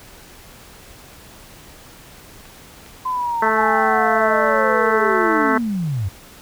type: clicks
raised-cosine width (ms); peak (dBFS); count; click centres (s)
0.3; -27; 3; 2.455 / 2.863 / 5.311
type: linear sweep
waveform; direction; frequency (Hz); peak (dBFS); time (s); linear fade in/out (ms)
sine; down; 1029 to 87.1; -19; 3.05-6.09; 10
type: harmonic tone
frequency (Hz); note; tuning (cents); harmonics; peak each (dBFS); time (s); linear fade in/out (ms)
219.6; A3; -3; 1 / 2 / 3 / 4 / 5 / 6 / 7 / 8 / 9; -27 / -22 / -26 / -24 / -22 / -22 / -23 / -28 / -27; 3.42-5.58; 5
effects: pink hiss -43 dBFS RMS until 6.41 s